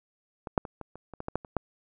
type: clicks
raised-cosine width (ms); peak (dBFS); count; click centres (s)
1; -22 / -8 / -24 / -24 / -30 / -28 / -22 / -18 / -13 / -29 / -12; 11; 0.472 / 0.578 / 0.652 / 0.813 / 0.956 / 1.137 / 1.204 / 1.284 / 1.356 / 1.448 / 1.567
effects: none